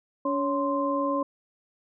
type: tone cluster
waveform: sine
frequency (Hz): 284.2 / 556 / 1044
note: C#4 / C#5 / C6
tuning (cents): +43 / +5 / -4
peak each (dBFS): -28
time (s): 0.25-1.23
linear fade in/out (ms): 5
effects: none